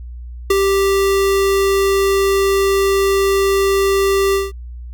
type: tone with ADSR envelope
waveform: square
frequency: 392 Hz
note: G4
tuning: in tune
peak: -9 dBFS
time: 0.5-4.52 s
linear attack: 6 ms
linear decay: 21 ms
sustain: -4 dB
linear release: 180 ms
effects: added 60 Hz sine -28 dBFS peak until 4.93 s